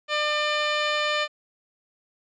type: tone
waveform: 10% pulse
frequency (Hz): 599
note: D5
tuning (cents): +34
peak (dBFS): -14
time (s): 0.08-1.28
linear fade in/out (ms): 50
effects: resampled to 16000 Hz